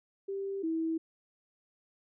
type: tone pair in turn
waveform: sine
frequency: 392.6 / 324.4 Hz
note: G4 / E4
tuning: +3 / -28 cents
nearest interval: minor third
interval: 331 cents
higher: first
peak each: -33 / -29 dBFS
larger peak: second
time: 0.28-0.63 / 0.63-0.98 s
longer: neither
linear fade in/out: 10 ms
effects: none